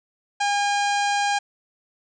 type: harmonic tone with a mistuned harmonic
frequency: 812 Hz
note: G#5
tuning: 39 cents flat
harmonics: 1 / 2 / 3 / 4 / 5 / 6 / 7 / 8 / 9 / 10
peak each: -21 / -27 / -31 / -33 / -35 / -37 / -38 / -39 / -40 / -41 dBFS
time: 0.4-1.39 s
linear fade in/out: 10 ms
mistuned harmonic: 4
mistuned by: -29 cents
effects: none